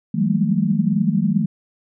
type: tone cluster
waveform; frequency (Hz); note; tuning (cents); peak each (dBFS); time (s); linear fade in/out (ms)
sine; 159.4 / 182.3 / 196 / 206.6 / 224.6; D#3 / F#3 / G3 / G#3 / A3; +42 / -25 / 0 / -9 / +36; -22; 0.14-1.46; 10
effects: none